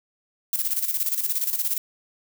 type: noise with tremolo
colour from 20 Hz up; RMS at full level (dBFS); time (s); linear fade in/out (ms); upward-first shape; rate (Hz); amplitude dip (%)
violet; -23; 0.53-1.78; 2; square; 17; 65
effects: none